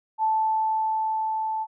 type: tone with level ramp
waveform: sine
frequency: 877 Hz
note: A5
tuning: 6 cents flat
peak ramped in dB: -19 to -25 dBFS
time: 0.18-1.67 s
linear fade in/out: 50 ms
effects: none